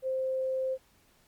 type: tone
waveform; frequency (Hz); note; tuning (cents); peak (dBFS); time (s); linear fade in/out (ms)
sine; 523.3; C5; 0; -28; 0.02-0.78; 50
effects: pink hiss -65 dBFS RMS until 1.27 s + Opus 32 kbps